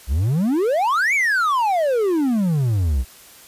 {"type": "exponential two-way sweep", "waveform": "triangle", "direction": "up then down", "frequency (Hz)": [58.27, 2349, 58.27], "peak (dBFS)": -14, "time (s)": [0.07, 3.05], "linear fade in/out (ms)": 50, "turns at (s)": 1.14, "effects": ["white hiss -45 dBFS RMS until 3.47 s", "resampled to 32000 Hz"]}